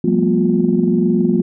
sine tone cluster, 174.7 / 194.6 / 221 / 242.4 / 355.5 Hz, F3 / G3 / A3 / B3 / F4, +1 / -12 / +8 / -32 / +31 cents, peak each -18 dBFS, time 0.04-1.42 s, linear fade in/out 5 ms, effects tanh soft clip ceiling -1 dBFS

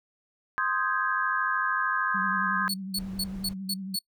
sine chord, Ab major seventh, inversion first, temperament equal, 1046.5 / 1244.5 / 1568 / 1661.2 Hz, C6 / Eb6 / G6 / Ab6, 0 / 0 / 0 / 0 cents, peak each -30 dBFS, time 0.58-2.68 s, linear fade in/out 0 ms
sine tone with vibrato, 191.2 Hz, G3, 43 cents flat, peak -33 dBFS, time 2.14-3.96 s, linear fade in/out 10 ms, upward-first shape triangle, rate 11 Hz, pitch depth 54 cents each way
sawtooth tone bursts, 4412 Hz, C#8, 9 cents flat, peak -24 dBFS, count 6, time 2.69-3.99 s, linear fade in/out 5 ms, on 50 ms, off 200 ms
brown noise, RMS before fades -43 dBFS, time 2.97-3.54 s, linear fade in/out 10 ms
effects noise-tail reverb RT60 0.1 s tail -24 dB re dry

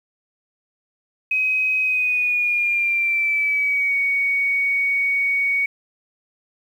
sine tone with pitch glide, 2527 to 2238 Hz, D#7 to C#7, +26 to +16 cents, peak -17 dBFS, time 1.31-5.66 s, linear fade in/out 5 ms, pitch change -210 cents, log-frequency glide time 1.83-3.95 s, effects 8-bit

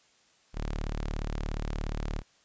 sawtooth tone, 37.04 Hz, D1, 16 cents sharp, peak -27 dBFS, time 0.53-2.23 s, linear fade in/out 50 ms, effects white hiss -64 dBFS RMS until 2.44 s + resampled to 16000 Hz

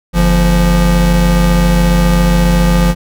square tone pair together, 48.36 / 172.5 Hz, G1 / F3, -23 / -21 cents, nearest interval octave + minor seventh, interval 2202 cents, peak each -11 dBFS, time 0.13-2.95 s, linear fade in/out 50 ms, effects none

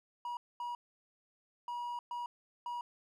triangle tone bursts at uneven times, 962 Hz, B5, 46 cents flat, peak -35 dBFS, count 5, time 0.25-0.37 / 0.6-0.75 / 1.68-1.99 / 2.11-2.26 / 2.66-2.81 s, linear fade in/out 2 ms, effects none

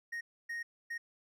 triangle tone bursts at uneven times, 1864.7 Hz, A#6, in tune, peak -35 dBFS, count 3, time 0.12-0.21 / 0.49-0.63 / 0.9-0.98 s, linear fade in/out 10 ms, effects none

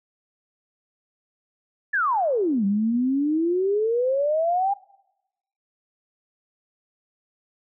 sine exponential two-way sweep, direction down then up, 1780 to 193.9 to 813 Hz, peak -19 dBFS, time 1.93-4.74 s, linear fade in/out 10 ms, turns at 2.65 s, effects noise-tail reverb RT60 0.9 s tail -23 dB re dry

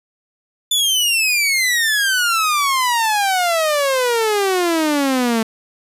sawtooth exponential sweep, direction down, 3520 to 220 Hz, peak -11 dBFS, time 0.71-5.43 s, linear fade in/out 5 ms, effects resampled to 32000 Hz

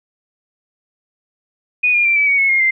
sine tone with pitch steps, 2473 / 2414 / 2356 / 2299 / 2244 / 2191 / 2138 / 2087 Hz, D#7 / D7 / D7 / D7 / C#7 / C#7 / C7 / C7, -11 / +47 / +5 / -37 / +21 / -21 / +37 / -5 cents, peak -11 dBFS, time 1.83-2.71 s, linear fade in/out 10 ms, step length 110 ms, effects none

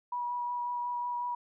sine tone with vibrato, 970 Hz, B5, 31 cents flat, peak -31 dBFS, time 0.12-1.35 s, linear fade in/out 5 ms, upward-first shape sine, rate 5.5 Hz, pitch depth 12 cents each way, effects none

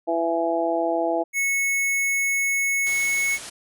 harmonic tone, 166.8 Hz, E3, 21 cents sharp, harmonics 2 / 3 / 4 / 5, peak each -26 / -28 / -23 / -28 dBFS, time 0.07-1.24 s, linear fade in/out 20 ms
square tone, 2200 Hz, C#7, 14 cents flat, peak -21 dBFS, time 1.33-3.39 s, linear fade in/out 50 ms
white low-pass noise, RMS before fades -38 dBFS, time 2.86-3.5 s, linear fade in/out 10 ms, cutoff 11000 Hz, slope 96 dB/octave
effects none

